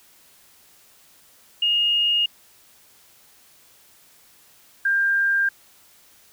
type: tone pair in turn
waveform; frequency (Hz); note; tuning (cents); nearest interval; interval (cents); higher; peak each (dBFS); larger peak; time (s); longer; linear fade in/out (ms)
sine; 2851 / 1595.8; F7 / G6; +35 / +30; minor seventh; 1005; first; -17; neither; 1.62-2.26 / 4.85-5.49; neither; 5
effects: white hiss -54 dBFS RMS until 6.32 s